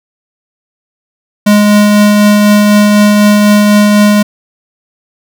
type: tone with tremolo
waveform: square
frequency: 207.7 Hz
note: G#3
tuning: in tune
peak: -3 dBFS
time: 1.46-4.23 s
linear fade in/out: 10 ms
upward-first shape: triangle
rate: 4 Hz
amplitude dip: 25%
effects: none